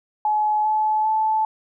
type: tone with pitch steps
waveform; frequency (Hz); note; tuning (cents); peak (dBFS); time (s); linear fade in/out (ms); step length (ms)
sine; 850 / 860.9 / 871.9; G#5 / A5 / A5; +40 / -38 / -16; -17; 0.25-1.45; 2; 400
effects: none